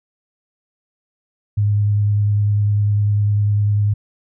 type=tone with vibrato; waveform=sine; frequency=103.4 Hz; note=G#2; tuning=7 cents flat; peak=-13 dBFS; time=1.57-3.94 s; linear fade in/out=10 ms; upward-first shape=square; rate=10 Hz; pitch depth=10 cents each way; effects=none